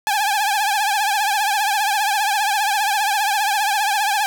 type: tone with vibrato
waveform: sawtooth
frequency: 825 Hz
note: G#5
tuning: 12 cents flat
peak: -13 dBFS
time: 0.07-4.26 s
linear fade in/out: 0 ms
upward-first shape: triangle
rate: 15 Hz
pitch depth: 120 cents each way
effects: none